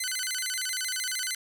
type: tone with vibrato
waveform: 10% pulse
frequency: 1760 Hz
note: A6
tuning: in tune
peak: -20 dBFS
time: 0-1.35 s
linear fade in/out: 5 ms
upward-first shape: square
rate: 13 Hz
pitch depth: 270 cents each way
effects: none